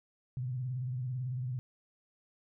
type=tone with vibrato; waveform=sine; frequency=126.6 Hz; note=B2; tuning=43 cents sharp; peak=-33 dBFS; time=0.37-1.59 s; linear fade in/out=0 ms; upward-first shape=sine; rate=18 Hz; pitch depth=91 cents each way; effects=none